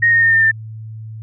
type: tone with pitch steps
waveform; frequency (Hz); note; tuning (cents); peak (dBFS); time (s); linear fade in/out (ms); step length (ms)
sine; 1864.7 / 1845.4 / 1826.3 / 1807.4 / 1788.7; A#6 / A#6 / A#6 / A6 / A6; 0 / -18 / -36 / +46 / +28; -9; 0.02-0.515; 10; 99
effects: added 110 Hz sine -28 dBFS peak until 1.22 s